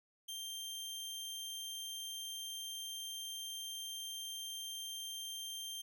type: tone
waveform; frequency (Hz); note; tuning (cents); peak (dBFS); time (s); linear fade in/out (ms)
sawtooth; 3164; G7; +15; -39; 0.28-5.82; 10
effects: none